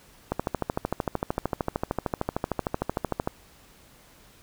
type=click train; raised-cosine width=1 ms; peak=-11 dBFS; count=40; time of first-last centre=0.32-3.275 s; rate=13.2 Hz; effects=pink hiss -55 dBFS RMS until 4.42 s